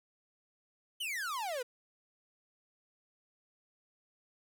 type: exponential sweep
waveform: 45% pulse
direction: down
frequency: 3134 to 470 Hz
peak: -35 dBFS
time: 1-1.63 s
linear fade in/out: 10 ms
effects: none